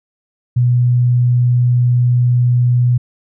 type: tone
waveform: sine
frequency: 122.8 Hz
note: B2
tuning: 9 cents flat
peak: -9 dBFS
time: 0.56-2.98 s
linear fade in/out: 10 ms
effects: none